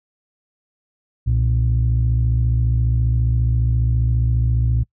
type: tone pair together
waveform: sine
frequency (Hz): 63.2 / 117.9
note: B1 / A#2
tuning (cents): +41 / +20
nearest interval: major seventh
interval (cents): 1079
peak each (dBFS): -16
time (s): 1.26-4.84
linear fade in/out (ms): 20
effects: noise-tail reverb RT60 0.1 s tail -25 dB re dry + tanh soft clip ceiling -10 dBFS